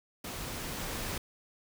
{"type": "noise with level ramp", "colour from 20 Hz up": "pink", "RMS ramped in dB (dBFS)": [-40, -36], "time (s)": [0.24, 1.18], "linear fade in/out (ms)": 5, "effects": []}